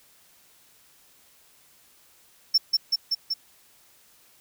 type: tone with echo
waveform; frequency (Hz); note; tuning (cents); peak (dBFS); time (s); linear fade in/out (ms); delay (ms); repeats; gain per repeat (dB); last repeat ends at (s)
triangle; 5400; E8; +41; -14; 2.54-2.58; 10; 190; 4; -2; 3.34
effects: white hiss -58 dBFS RMS until 4.4 s